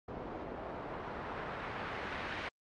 white noise with low-pass filter sweep, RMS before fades -41 dBFS, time 0.08-2.49 s, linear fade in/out 5 ms, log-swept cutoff 630 to 2200 Hz, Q 0.93, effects low-pass 5000 Hz 12 dB/octave + Opus 48 kbps

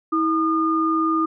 sine tone pair together, 322.4 / 1217.2 Hz, E4 / D#6, -38 / -38 cents, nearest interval octave + major seventh, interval 2300 cents, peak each -20 dBFS, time 0.12-1.26 s, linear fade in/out 10 ms, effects none

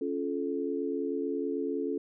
sine chord, Db augmented, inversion none, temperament just, 277.2 / 346.5 / 433.1 Hz, Db4 / F4 / A4, 0 / -14 / -27 cents, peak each -33 / -35 / -33 dBFS, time 0.01-1.98 s, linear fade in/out 5 ms, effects none

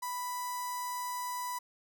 sawtooth tone with notch filter, 989 Hz, B5, 2 cents sharp, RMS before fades -37 dBFS, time 0.02-1.59 s, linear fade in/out 10 ms, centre 2700 Hz, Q 0.62, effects none

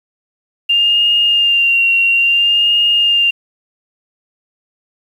sine tone with vibrato, 2794 Hz, F7, in tune, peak -9 dBFS, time 0.69-3.31 s, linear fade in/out 10 ms, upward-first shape sine, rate 0.59 Hz, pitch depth 29 cents each way, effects 7-bit

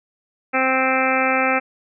harmonic tone, 261.6 Hz, C4, in tune, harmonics 1 / 2 / 3 / 4 / 5 / 6 / 7 / 8 / 9 / 10, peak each -25 / -23 / -23 / -33 / -23 / -27 / -29 / -26 / -24 / -28 dBFS, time 0.53-1.6 s, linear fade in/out 20 ms, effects none

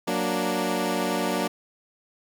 15% pulse chord, Gb augmented, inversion none, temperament equal, 185 / 233.1 / 293.7 Hz, Gb3 / Bb3 / D4, 0 / 0 / 0 cents, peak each -22 dBFS, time 0.07-1.48 s, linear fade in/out 10 ms, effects none

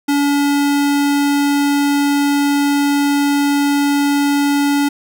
square tone, 285.3 Hz, C#4, 50 cents sharp, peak -13 dBFS, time 0.08-4.89 s, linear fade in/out 10 ms, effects none

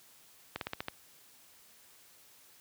slowing click train, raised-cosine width 0.3 ms, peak -19 dBFS, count 6, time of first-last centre 0.56-0.884 s, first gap 52 ms, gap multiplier 1.11, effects white hiss -60 dBFS RMS until 2.6 s + high-pass 60 Hz 12 dB/octave

